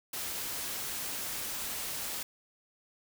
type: noise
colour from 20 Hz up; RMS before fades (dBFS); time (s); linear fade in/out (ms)
white; -37; 0.13-2.23; 5
effects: none